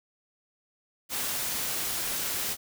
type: noise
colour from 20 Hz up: white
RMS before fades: -31 dBFS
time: 1.09-2.57 s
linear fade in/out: 50 ms
effects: none